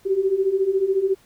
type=beating tone pair; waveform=sine; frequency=375.3 / 389.3 Hz; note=F#4 / G4; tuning=+25 / -12 cents; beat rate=14 Hz; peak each=-23 / -19 dBFS; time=0.05-1.15 s; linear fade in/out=20 ms; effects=pink hiss -56 dBFS RMS until 1.25 s